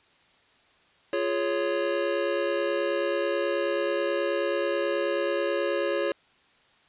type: chord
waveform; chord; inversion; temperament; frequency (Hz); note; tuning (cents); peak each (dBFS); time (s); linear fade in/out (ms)
square; Db major; first; just; 346.5 / 415.8 / 554.4; F4 / Ab4 / Db5; -14 / +2 / 0; -31 / -31 / -28; 1.13-6.12; 2
effects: white hiss -61 dBFS RMS until 6.88 s + resampled to 8000 Hz